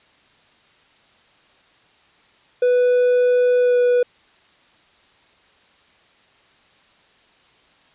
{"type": "tone with pitch glide", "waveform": "triangle", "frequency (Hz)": [494.3, 490.3], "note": ["B4", "B4"], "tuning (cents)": [1, -13], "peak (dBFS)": -11, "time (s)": [2.62, 4.03], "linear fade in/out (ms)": 5, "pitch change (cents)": -14, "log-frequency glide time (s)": [3.6, 3.78], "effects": ["white hiss -55 dBFS RMS until 7.94 s", "resampled to 8000 Hz"]}